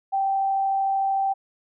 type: tone with frequency modulation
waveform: sine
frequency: 780 Hz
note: G5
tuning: 9 cents flat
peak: -20 dBFS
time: 0.12-1.34 s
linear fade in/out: 20 ms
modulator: 33.3 Hz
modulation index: 0.2
effects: none